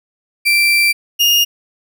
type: tone pair in turn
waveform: 35% pulse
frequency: 2349 / 2838 Hz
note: D7 / F7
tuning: 0 / +27 cents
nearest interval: minor third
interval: 327 cents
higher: second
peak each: -8 dBFS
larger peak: neither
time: 0.45-0.93 / 1.19-1.45 s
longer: first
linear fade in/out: 20 ms
effects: none